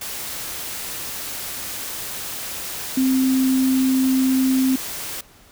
sine tone in noise, 261.6 Hz, C4, in tune, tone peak -15 dBFS, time 2.97-4.76 s, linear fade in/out 5 ms, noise white, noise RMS -30 dBFS, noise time 0.01-5.21 s, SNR +12 dB, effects pink hiss -50 dBFS RMS until 5.51 s

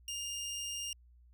20% pulse tone, 2818 Hz, F7, 15 cents sharp, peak -33 dBFS, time 0.08-0.93 s, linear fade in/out 2 ms, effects added 60 Hz sine -58 dBFS peak until 1.33 s

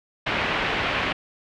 white low-pass noise, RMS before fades -25 dBFS, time 0.26-1.13 s, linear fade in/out 10 ms, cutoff 2800 Hz, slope 24 dB/octave, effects none

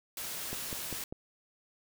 white noise, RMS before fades -39 dBFS, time 0.17-1.04 s, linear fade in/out 2 ms
click train, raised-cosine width 2 ms, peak -26 dBFS, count 4, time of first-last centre 0.53-1.125 s, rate 5.04 Hz
effects none

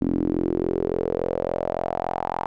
sawtooth tone with band-pass filter sweep, 43.53 Hz, F1, 5 cents flat, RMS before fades -25 dBFS, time 0.01-2.46 s, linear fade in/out 0 ms, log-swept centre 270 to 890 Hz, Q 4.7, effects none

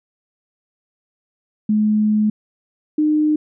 sine tone pair in turn, 212.9 / 304.4 Hz, G#3 / D#4, +43 / -38 cents, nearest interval tritone, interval 619 cents, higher second, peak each -13 dBFS, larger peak neither, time 1.69-2.3 / 2.98-3.36 s, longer first, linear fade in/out 5 ms, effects none

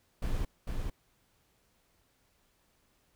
brown noise with echo, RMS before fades -31 dBFS, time 0.22-0.45 s, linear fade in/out 5 ms, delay 450 ms, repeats 1, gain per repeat -3 dB, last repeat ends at 0.9 s, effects pink hiss -71 dBFS RMS until 3.15 s

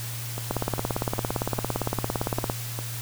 two click trains, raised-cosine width 1 ms, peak -11 / -18 dBFS, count 36 / 7, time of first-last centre 0.51-2.499 / 0.38-2.79 s, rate 17.6 / 2.49 Hz, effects added 117 Hz sine -33 dBFS peak until 3.01 s + white hiss -37 dBFS RMS until 3.01 s

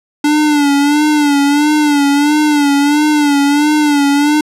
square tone with vibrato, 292.3 Hz, D4, 8 cents flat, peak -9 dBFS, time 0.24-4.41 s, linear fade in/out 5 ms, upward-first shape sine, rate 1.5 Hz, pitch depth 64 cents each way, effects low-pass 11000 Hz 12 dB/octave

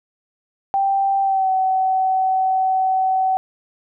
sine tone with pitch glide, 784 to 756.9 Hz, G5 to F#5, 0 to +39 cents, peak -15 dBFS, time 0.74-3.37 s, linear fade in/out 0 ms, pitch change -61 cents, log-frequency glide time 1.22-1.5 s, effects none

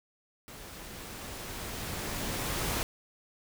pink noise with level ramp, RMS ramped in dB -47 to -31 dBFS, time 0.48-2.83 s, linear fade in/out 0 ms, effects none

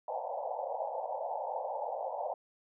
white band-pass noise, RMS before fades -37 dBFS, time 0.08-2.34 s, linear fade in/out 2 ms, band 500 to 910 Hz, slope 96 dB/octave, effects none

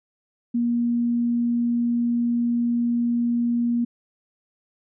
sine tone, 237.5 Hz, A#3, 33 cents sharp, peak -19 dBFS, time 0.54-3.85 s, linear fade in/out 10 ms, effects none

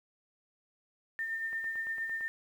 sine tone with tremolo, 1808 Hz, A6, 47 cents sharp, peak -31 dBFS, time 1.19-2.28 s, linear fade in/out 0 ms, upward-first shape triangle, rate 8.7 Hz, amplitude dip 45%
click train, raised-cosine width 0.5 ms, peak -36 dBFS, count 7, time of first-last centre 1.53-2.209 s, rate 8.84 Hz
effects 10-bit

